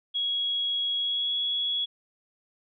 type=tone with pitch glide; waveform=sine; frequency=3322 to 3357 Hz; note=G#7 to G#7; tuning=0 to +18 cents; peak=-25 dBFS; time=0.14-1.86 s; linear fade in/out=20 ms; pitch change=+18 cents; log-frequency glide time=0.98-1.35 s; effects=none